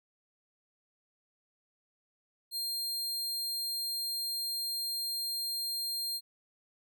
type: tone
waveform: sawtooth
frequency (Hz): 4200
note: C8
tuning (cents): +6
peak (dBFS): -30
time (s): 2.51-6.21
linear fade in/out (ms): 50
effects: none